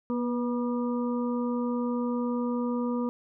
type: harmonic tone with a mistuned harmonic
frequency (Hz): 241.2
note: B3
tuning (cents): -41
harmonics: 1 / 2 / 4 / 5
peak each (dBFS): -27 / -33 / -39 / -41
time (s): 0.1-3.09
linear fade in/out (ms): 0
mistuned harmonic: 2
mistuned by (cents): +24
effects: none